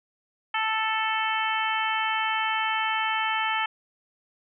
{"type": "harmonic tone", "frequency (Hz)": 440, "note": "A4", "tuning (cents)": 0, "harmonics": [2, 3, 4, 5, 6, 7], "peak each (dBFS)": [-28, -30, -31, -32, -33, -33], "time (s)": [0.54, 3.66], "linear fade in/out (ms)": 5, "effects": []}